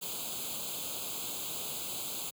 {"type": "noise with comb filter", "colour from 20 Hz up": "white", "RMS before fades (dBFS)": -38, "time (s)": [0.01, 2.31], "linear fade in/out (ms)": 20, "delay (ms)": 0.27, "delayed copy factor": 0.95, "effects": ["high-pass 100 Hz 12 dB/octave"]}